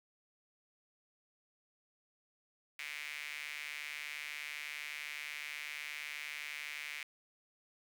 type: tone with high-pass filter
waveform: sawtooth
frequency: 148.1 Hz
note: D3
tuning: 15 cents sharp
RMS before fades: -44 dBFS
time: 2.79-7.03 s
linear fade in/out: 2 ms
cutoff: 2200 Hz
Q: 4.6
effects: none